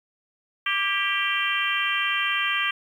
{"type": "harmonic tone with a mistuned harmonic", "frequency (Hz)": 392, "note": "G4", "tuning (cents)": 0, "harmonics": [3, 4, 5, 6, 7, 8], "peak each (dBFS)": [-29, -29, -29, -29, -29, -29], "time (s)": [0.66, 2.71], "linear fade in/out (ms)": 5, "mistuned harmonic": 4, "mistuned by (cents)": 43, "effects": ["9-bit"]}